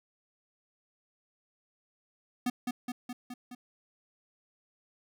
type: tone with echo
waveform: square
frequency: 246.9 Hz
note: B3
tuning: in tune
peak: -28 dBFS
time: 2.46-2.5 s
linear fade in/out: 5 ms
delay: 210 ms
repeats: 5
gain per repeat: -3 dB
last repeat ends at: 3.55 s
effects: none

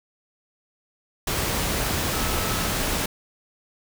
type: tone in noise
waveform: sine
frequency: 1300 Hz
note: E6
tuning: 24 cents flat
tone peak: -35 dBFS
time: 2.13-2.68 s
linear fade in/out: 5 ms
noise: pink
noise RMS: -25 dBFS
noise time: 1.27-3.06 s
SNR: -13 dB
effects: none

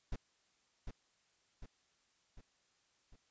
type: noise with echo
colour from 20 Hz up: brown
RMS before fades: -38 dBFS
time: 0.12-0.16 s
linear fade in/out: 5 ms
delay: 750 ms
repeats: 4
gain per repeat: -5 dB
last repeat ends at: 3.16 s
effects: white hiss -75 dBFS RMS until 3.3 s + resampled to 16000 Hz

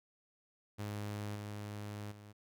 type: tone with level steps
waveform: sawtooth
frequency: 103.83 Hz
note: G#2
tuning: in tune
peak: -35 / -38 / -48 dBFS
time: 0.78-2.33 s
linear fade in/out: 20 ms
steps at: 1.35 / 2.11 s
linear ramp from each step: 10 ms
effects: none

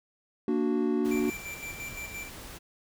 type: chord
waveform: triangle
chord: Bb augmented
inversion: none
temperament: equal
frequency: 233.1 / 293.7 / 370 Hz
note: Bb3 / D4 / F#4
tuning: 0 / 0 / 0 cents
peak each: -27 dBFS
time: 0.48-1.3 s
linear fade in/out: 2 ms
type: noise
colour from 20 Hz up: pink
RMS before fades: -44 dBFS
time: 1.04-2.59 s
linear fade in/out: 20 ms
type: tone with tremolo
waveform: square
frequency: 2349 Hz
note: D7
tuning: in tune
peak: -37 dBFS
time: 1.11-2.29 s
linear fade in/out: 5 ms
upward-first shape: square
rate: 5.8 Hz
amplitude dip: 55%
effects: none

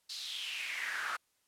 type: noise with high-pass filter sweep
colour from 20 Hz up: brown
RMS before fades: -39 dBFS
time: 0.09-1.17 s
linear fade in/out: 10 ms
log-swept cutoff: 4500 to 1300 Hz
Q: 5
effects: white hiss -75 dBFS RMS until 1.47 s + low-pass 12000 Hz 12 dB/octave

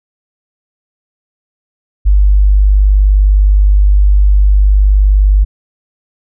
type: tone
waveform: sine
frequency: 49.76 Hz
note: G1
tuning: 27 cents sharp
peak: -4 dBFS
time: 2.05-5.45 s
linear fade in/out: 20 ms
effects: none

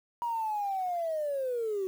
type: linear sweep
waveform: sine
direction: down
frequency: 959 to 370 Hz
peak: -28 dBFS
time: 0.22-1.87 s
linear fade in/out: 0 ms
effects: tanh soft clip ceiling -25 dBFS + 9-bit

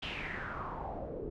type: noise with low-pass filter sweep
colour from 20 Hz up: pink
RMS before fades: -40 dBFS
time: 0.02-1.3 s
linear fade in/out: 10 ms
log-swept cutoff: 3200 to 390 Hz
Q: 5.1
effects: none

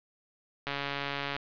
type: click train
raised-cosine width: 0.3 ms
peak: -17 dBFS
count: 99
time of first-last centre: 0.67-1.365 s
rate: 141 Hz
effects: resampled to 11025 Hz + 8-bit

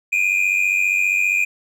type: tone pair together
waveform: triangle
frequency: 2394 / 2489 Hz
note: D7 / D#7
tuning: +33 / 0 cents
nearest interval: minor second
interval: 67 cents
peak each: -17 dBFS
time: 0.12-1.45 s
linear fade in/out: 10 ms
effects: none

